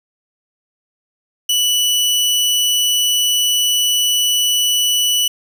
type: tone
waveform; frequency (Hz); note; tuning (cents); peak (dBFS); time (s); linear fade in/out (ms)
sawtooth; 2960; F#7; 0; -10; 1.49-5.28; 5
effects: 8-bit